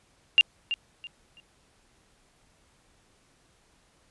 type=tone with echo; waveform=sine; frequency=2794 Hz; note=F7; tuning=in tune; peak=-13 dBFS; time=0.38-0.41 s; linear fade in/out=0 ms; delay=330 ms; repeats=3; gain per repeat=-12 dB; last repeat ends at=1.4 s; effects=pink hiss -64 dBFS RMS until 4.1 s + resampled to 24000 Hz